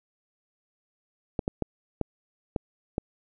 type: clicks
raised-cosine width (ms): 2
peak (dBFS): -13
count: 6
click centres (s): 1.392 / 1.479 / 1.623 / 2.013 / 2.562 / 2.981
effects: none